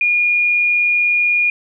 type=tone; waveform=sine; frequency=2432 Hz; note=D#7; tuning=40 cents flat; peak=-12 dBFS; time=0.01-1.5 s; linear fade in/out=2 ms; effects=none